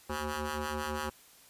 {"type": "ring-modulated tone", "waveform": "10% pulse", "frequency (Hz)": 150, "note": "D3", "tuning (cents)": 37, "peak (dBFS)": -22, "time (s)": [0.09, 1.1], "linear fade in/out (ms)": 10, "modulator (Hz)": 678, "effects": ["white hiss -58 dBFS RMS until 1.49 s", "resampled to 32000 Hz"]}